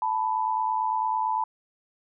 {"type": "tone pair together", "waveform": "sine", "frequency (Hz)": [878.9, 987.8], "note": ["A5", "B5"], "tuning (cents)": [-2, 0], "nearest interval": "major second", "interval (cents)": 202, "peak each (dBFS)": -26, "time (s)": [0.02, 1.44], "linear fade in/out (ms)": 2, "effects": []}